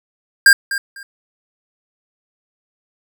square tone with echo, 1604 Hz, G6, 39 cents sharp, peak -5 dBFS, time 0.46-0.53 s, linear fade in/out 2 ms, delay 250 ms, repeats 2, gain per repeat -14 dB, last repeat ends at 1.03 s, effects none

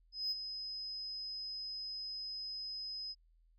sine tone with ADSR envelope, 5060 Hz, D#8, 28 cents sharp, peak -31 dBFS, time 0.12-3.15 s, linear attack 190 ms, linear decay 27 ms, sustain -9 dB, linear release 40 ms, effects tanh soft clip ceiling -29 dBFS + added 41 Hz sine -65 dBFS peak until 3.58 s

